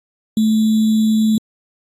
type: tone with sample-and-hold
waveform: sine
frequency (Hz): 218.3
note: A3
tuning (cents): -13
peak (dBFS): -11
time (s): 0.37-1.38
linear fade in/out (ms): 2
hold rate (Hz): 3675
effects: AAC 48 kbps